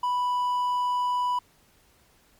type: tone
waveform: triangle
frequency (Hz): 987.8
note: B5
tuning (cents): 0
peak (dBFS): -21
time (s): 0.03-1.39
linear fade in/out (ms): 5
effects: pink hiss -61 dBFS RMS until 2.39 s + MP3 96 kbps